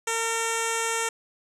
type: tone with low-pass filter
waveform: 10% pulse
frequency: 455.7 Hz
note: A#4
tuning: 39 cents flat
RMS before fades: -27 dBFS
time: 0.07-1.09 s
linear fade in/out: 5 ms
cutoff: 8700 Hz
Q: 5.2
effects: none